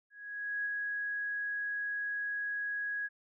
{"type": "tone with ADSR envelope", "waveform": "sine", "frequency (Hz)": 1661.2, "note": "G#6", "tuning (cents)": 0, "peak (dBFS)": -31, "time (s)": [0.1, 3.09], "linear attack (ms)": 560, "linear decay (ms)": 5, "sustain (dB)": -2, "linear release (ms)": 35, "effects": []}